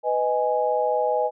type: chord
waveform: sine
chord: G# minor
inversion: first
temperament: just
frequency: 498.4 / 623 / 830.6 Hz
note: B4 / D#5 / G#5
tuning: +16 / +2 / 0 cents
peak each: -24 / -24 / -24 dBFS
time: 0.03-1.31 s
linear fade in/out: 50 ms
effects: none